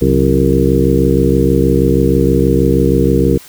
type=harmonic tone with a mistuned harmonic; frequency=66.3 Hz; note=C2; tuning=23 cents sharp; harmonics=1 / 2 / 3 / 4 / 5 / 6 / 7; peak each=-16 / -16 / -16 / -16 / -16 / -16 / -16 dBFS; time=0.01-3.38 s; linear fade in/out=10 ms; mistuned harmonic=3; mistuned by=-140 cents; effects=white hiss -38 dBFS RMS until 3.48 s